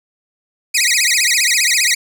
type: tone with vibrato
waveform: 15% pulse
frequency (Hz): 2195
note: C#7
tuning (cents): -18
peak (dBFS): -5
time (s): 0.74-1.95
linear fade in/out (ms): 10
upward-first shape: sine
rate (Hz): 15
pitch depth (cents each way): 270
effects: none